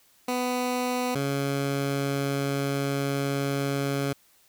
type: tone pair in turn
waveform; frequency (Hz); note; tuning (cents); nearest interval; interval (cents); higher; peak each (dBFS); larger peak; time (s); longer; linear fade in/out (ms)
15% pulse; 249.2 / 139.37; B3 / C#3; +16 / +10; minor seventh; 1006; first; -19; neither; 0.28-1.15 / 1.15-4.13; second; 5
effects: white hiss -61 dBFS RMS until 4.48 s